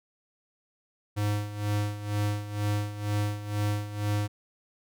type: tone with tremolo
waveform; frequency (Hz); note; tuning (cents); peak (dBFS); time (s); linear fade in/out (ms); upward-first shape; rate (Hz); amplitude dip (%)
square; 103.83; G#2; 0; -25; 1.16-4.28; 20; sine; 2.1; 75
effects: none